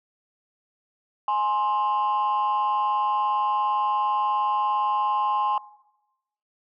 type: tone pair together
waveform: sine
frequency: 835.8 / 1053 Hz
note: G#5 / C6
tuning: +11 / +11 cents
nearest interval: major third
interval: 400 cents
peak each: -22 dBFS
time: 1.28-5.58 s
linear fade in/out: 2 ms
effects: noise-tail reverb RT60 0.9 s tail -19 dB re dry + tanh soft clip ceiling -17 dBFS